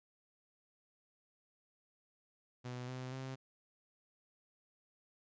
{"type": "tone with pitch steps", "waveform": "sawtooth", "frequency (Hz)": [124.5, 128.07, 131.75], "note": ["B2", "C3", "C3"], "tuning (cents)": [14, -37, 12], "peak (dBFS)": -38, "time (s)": [2.64, 3.36], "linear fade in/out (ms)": 20, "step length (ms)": 240, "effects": ["resampled to 16000 Hz"]}